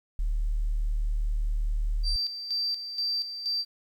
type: tone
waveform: sine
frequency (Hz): 37.56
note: D1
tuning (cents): +40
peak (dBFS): -23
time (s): 0.19-2.16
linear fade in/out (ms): 0
type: tone with tremolo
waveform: sine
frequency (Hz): 4679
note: D8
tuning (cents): -7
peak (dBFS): -25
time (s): 2.03-3.65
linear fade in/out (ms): 50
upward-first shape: square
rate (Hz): 2.1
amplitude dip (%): 65
effects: tanh soft clip ceiling -20 dBFS + 10-bit